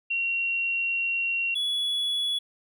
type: tone pair in turn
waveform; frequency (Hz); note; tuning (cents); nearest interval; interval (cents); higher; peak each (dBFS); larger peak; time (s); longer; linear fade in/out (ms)
sine / triangle; 2744 / 3392; F7 / G#7; -31 / +36; major third; 367; second; -24 / -23; second; 0.1-1.55 / 1.55-2.39; first; 10
effects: none